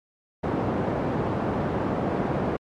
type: band-pass noise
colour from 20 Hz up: pink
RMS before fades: -26 dBFS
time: 0.43-2.57 s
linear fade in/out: 10 ms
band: 130 to 840 Hz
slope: 12 dB/octave
effects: MP3 64 kbps